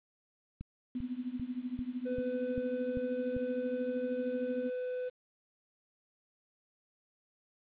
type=click train; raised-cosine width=5 ms; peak=-29 dBFS; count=8; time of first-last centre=0.61-3.366 s; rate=2.54 Hz
type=tone with tremolo; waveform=sine; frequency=250 Hz; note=B3; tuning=21 cents sharp; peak=-31 dBFS; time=0.95-4.7 s; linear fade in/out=2 ms; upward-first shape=triangle; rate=13 Hz; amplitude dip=95%
type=tone; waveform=triangle; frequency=502 Hz; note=B4; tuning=28 cents sharp; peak=-32 dBFS; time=2.05-5.1 s; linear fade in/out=20 ms
effects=resampled to 8000 Hz + 10-bit